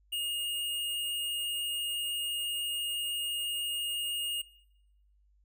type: tone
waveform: square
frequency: 2849 Hz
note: F7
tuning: 34 cents sharp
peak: -32 dBFS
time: 0.12-4.42 s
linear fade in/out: 10 ms
effects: noise-tail reverb RT60 0.9 s tail -20 dB re dry + added 50 Hz sine -63 dBFS peak until 5.44 s